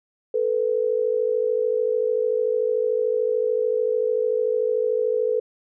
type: tone pair together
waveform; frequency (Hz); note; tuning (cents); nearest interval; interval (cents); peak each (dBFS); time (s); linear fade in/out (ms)
sine; 440 / 493.5; A4 / B4; 0 / -1; major second; 199; -22; 0.34-5.4; 5
effects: none